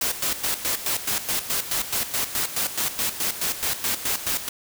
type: noise with tremolo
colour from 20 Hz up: white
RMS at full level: -24 dBFS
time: 0.01-4.49 s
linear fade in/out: 5 ms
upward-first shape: square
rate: 4.7 Hz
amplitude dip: 70%
effects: none